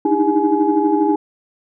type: tone cluster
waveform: sine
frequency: 299 / 311.2 / 323.7 / 403.9 / 844 Hz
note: D4 / D#4 / E4 / G#4 / G#5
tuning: +31 / 0 / -31 / -48 / +28 cents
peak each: -19 dBFS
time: 0.05-1.16 s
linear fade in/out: 5 ms
effects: tanh soft clip ceiling -2 dBFS